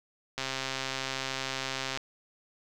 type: click train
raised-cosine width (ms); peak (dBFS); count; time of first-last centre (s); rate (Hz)
0.2; -15; 213; 0.38-1.974; 133
effects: none